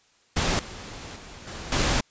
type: noise with level steps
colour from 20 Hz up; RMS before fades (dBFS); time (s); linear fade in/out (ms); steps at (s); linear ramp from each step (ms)
pink; -24 / -39 / -43 / -37 / -23; 0.36-2.01; 10; 0.59 / 1.16 / 1.47 / 1.72; 2
effects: white hiss -62 dBFS RMS until 2.1 s + resampled to 16000 Hz